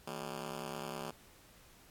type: ring-modulated tone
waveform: 10% pulse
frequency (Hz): 196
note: G3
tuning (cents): 0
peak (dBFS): -29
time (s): 0.07-1.11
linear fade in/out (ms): 5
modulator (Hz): 34.9
effects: pink hiss -61 dBFS RMS until 1.9 s + AAC 64 kbps